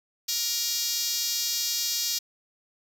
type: tone with high-pass filter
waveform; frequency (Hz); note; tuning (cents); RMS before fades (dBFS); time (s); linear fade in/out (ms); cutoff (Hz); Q
5% pulse; 471.8; A#4; +21; -28; 0.28-2.19; 10; 5300; 1.3
effects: none